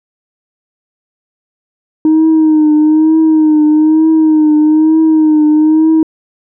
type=tone with vibrato; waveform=sine; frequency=311.1 Hz; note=D#4; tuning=in tune; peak=-3 dBFS; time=2.05-6.03 s; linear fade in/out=2 ms; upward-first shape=triangle; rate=1.1 Hz; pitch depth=52 cents each way; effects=tanh soft clip ceiling -3 dBFS